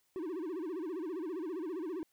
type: tone with vibrato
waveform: triangle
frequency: 341.8 Hz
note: F4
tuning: 37 cents flat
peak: -34 dBFS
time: 0.16-2.03 s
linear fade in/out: 0 ms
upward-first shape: sine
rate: 15 Hz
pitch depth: 210 cents each way
effects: white hiss -75 dBFS RMS until 2.12 s